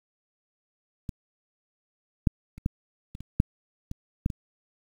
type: clicks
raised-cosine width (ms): 5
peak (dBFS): -20 / -7 / -30 / -12 / -26 / -27 / -6 / -22 / -11 / -20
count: 10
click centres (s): 1.092 / 2.272 / 2.58 / 2.661 / 3.151 / 3.206 / 3.401 / 3.914 / 4.261 / 4.302
effects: 8-bit